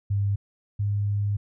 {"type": "tone pair in turn", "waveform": "sine", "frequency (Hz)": [100.4, 102.1], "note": ["G2", "G#2"], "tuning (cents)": [42, -29], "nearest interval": "unison", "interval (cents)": 29, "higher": "second", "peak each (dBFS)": [-21, -22], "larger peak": "first", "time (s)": [[0.1, 0.36], [0.79, 1.37]], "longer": "second", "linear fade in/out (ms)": 10, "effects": []}